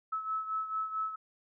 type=beating tone pair; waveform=sine; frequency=1298 / 1302.5 Hz; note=E6 / E6; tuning=-27 / -21 cents; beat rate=4.5 Hz; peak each=-33 / -39 dBFS; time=0.12-1.16 s; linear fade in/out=10 ms; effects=none